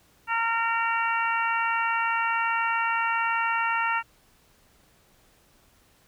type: harmonic tone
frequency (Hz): 458.8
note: A#4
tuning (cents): -28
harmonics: 2 / 3 / 4 / 5 / 6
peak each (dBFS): -27 / -27 / -31 / -34 / -32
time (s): 0.27-4.03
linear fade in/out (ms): 50
effects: pink hiss -61 dBFS RMS until 6.07 s